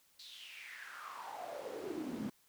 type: noise with high-pass filter sweep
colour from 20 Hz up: brown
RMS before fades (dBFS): -45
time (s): 0.19-2.3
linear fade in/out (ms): 5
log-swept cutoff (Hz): 4200 to 200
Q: 5.9
effects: white hiss -70 dBFS RMS until 2.48 s